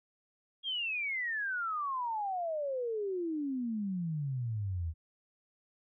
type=exponential sweep; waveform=sine; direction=down; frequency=3296 to 77.78 Hz; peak=-32 dBFS; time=0.63-4.94 s; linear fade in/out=50 ms; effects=none